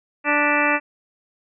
harmonic tone with a mistuned harmonic, 293.7 Hz, D4, in tune, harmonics 1 / 2 / 3 / 4 / 5 / 6 / 7 / 8 / 9, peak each -25 / -25 / -25 / -25 / -25 / -25 / -25 / -25 / -25 dBFS, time 0.24-0.8 s, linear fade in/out 50 ms, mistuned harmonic 7, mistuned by -73 cents, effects none

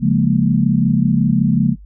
sine chord, Bb minor seventh, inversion first, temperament equal, 138.59 / 174.61 / 207.7 / 233.1 Hz, Db3 / F3 / Ab3 / Bb3, 0 / 0 / 0 / 0 cents, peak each -17 dBFS, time 0-1.76 s, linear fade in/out 50 ms, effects noise-tail reverb RT60 0.1 s tail -21 dB re dry + added 50 Hz sine -36 dBFS peak until 1.85 s

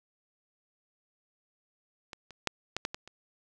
clicks, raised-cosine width 0.2 ms, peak -24 / -30 / -10 / -14 / -13 / -19 / -30 dBFS, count 7, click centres 2.132 / 2.307 / 2.473 / 2.766 / 2.851 / 2.945 / 3.076 s, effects none

